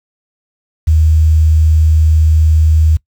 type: tone with quantisation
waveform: sine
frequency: 78.7 Hz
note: D#2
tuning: 20 cents sharp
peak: -6 dBFS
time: 0.87-2.97 s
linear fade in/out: 10 ms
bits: 6
effects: noise-tail reverb RT60 0.1 s tail -22 dB re dry